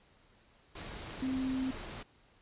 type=tone in noise; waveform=sine; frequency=261.6 Hz; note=C4; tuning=in tune; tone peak=-31 dBFS; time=1.22-1.71 s; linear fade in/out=5 ms; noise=pink; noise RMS=-44 dBFS; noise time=0.75-2.03 s; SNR=+10 dB; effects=pink hiss -65 dBFS RMS until 2.41 s + resampled to 8000 Hz